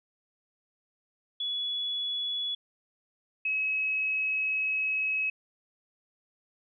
sine tone pair in turn, 3398 / 2563 Hz, G#7 / E7, +39 / -49 cents, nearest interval perfect fourth, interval 488 cents, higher first, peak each -29 / -26 dBFS, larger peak second, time 1.4-2.55 / 3.45-5.3 s, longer second, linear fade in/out 5 ms, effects none

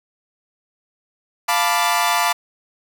sawtooth chord, B half-diminished seventh, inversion second, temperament equal, 698.5 / 880 / 987.8 / 1174.7 Hz, F5 / A5 / B5 / D6, 0 / 0 / 0 / 0 cents, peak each -18 dBFS, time 1.48-2.33 s, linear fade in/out 10 ms, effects none

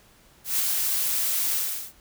blue noise with ADSR envelope, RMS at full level -22 dBFS, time 0.44-1.93 s, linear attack 150 ms, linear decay 14 ms, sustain -3 dB, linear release 370 ms, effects pink hiss -56 dBFS RMS until 2 s

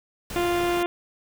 pink noise, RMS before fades -35 dBFS, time 0.3-0.83 s, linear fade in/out 2 ms
harmonic tone, 349.2 Hz, F4, in tune, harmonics 1 / 2 / 3 / 4 / 5 / 6 / 7 / 8 / 9 / 10, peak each -23 / -28 / -33 / -35 / -40 / -39 / -39 / -39 / -45 / -42 dBFS, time 0.36-0.86 s, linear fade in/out 0 ms
effects none

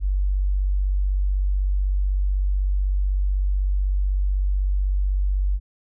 sine tone, 48 Hz, G1, 36 cents flat, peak -18 dBFS, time 0-5.6 s, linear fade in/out 50 ms, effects none

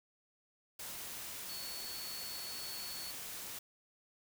sine tone in noise, 4422 Hz, C#8, 5 cents flat, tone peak -45 dBFS, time 1.49-3.11 s, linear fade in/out 5 ms, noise white, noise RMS -45 dBFS, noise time 0.79-3.59 s, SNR -3 dB, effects none

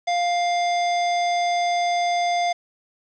square tone, 700 Hz, F5, 4 cents sharp, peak -20 dBFS, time 0.07-2.53 s, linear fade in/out 10 ms, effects resampled to 16000 Hz + 8-bit

